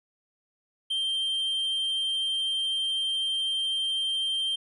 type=tone; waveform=triangle; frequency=3154 Hz; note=G7; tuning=10 cents sharp; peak=-24 dBFS; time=0.9-4.56 s; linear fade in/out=10 ms; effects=resampled to 24000 Hz